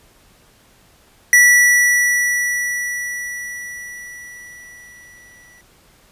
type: tone with exponential decay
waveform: square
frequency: 1950 Hz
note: B6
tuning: 23 cents flat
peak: -7 dBFS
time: 1.33-5.61 s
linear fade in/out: 1 ms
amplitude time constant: 930 ms
effects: pink hiss -52 dBFS RMS until 6.11 s + resampled to 32000 Hz